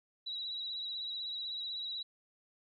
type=tone with vibrato; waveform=sine; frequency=3890 Hz; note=B7; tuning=27 cents flat; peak=-37 dBFS; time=0.26-2.03 s; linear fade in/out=10 ms; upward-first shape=sine; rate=16 Hz; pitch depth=36 cents each way; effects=13-bit